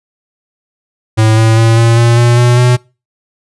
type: tone with pitch steps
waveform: square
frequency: 110 / 111.86 / 113.75 / 115.67 / 117.62 / 119.61 / 121.63 / 123.68 Hz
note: A2 / A2 / A#2 / A#2 / A#2 / A#2 / B2 / B2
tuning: 0 / +29 / -42 / -13 / +16 / +45 / -26 / +3 cents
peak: -6 dBFS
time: 1.17-2.77 s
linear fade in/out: 20 ms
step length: 200 ms
effects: noise-tail reverb RT60 0.3 s tail -24 dB re dry + resampled to 24000 Hz